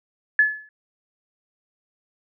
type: tone with exponential decay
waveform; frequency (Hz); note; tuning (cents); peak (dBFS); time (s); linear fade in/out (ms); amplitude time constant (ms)
sine; 1717; A6; -43; -10; 0.39-0.69; 2; 64
effects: none